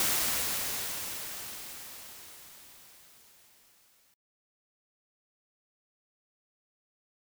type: noise with exponential decay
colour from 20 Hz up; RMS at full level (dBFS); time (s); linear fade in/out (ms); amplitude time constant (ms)
white; -27; 0-4.14; 1; 900
effects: noise-tail reverb RT60 0.1 s tail -24 dB re dry